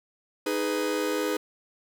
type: chord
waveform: 45% pulse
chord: G# minor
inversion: second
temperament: just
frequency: 311.5 / 415.3 / 498.4 Hz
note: D#4 / G#4 / B4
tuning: +2 / 0 / +16 cents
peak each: -30 dBFS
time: 0.46-1.37 s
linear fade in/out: 5 ms
effects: none